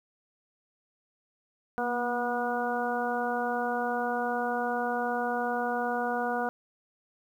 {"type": "harmonic tone with a mistuned harmonic", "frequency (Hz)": 242.6, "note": "B3", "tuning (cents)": -31, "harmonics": [1, 2, 3, 4, 5, 6], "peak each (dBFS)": [-35, -33, -31, -37, -39, -35], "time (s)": [1.78, 6.49], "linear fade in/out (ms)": 0, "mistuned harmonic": 1, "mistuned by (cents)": -28, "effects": ["10-bit"]}